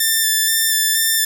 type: tone with vibrato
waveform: 5% pulse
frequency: 1774 Hz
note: A6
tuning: 14 cents sharp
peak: -4 dBFS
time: 0-1.25 s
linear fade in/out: 5 ms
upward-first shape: square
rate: 2.1 Hz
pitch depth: 14 cents each way
effects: none